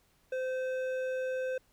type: tone with hard clipping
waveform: sine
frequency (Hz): 516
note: C5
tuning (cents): -24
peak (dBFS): -33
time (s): 0.32-1.58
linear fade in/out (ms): 5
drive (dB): 9
effects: pink hiss -69 dBFS RMS until 1.72 s